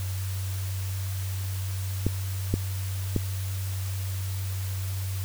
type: clicks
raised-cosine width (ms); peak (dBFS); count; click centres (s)
3; -11; 3; 2.066 / 2.54 / 3.163
effects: added 95 Hz sine -28 dBFS peak until 5.24 s + white hiss -41 dBFS RMS until 5.24 s